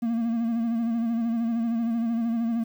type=tone with vibrato; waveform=triangle; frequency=230.7 Hz; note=A#3; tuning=18 cents flat; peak=-21 dBFS; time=0.02-2.64 s; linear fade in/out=10 ms; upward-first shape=sine; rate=13 Hz; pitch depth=46 cents each way; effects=9-bit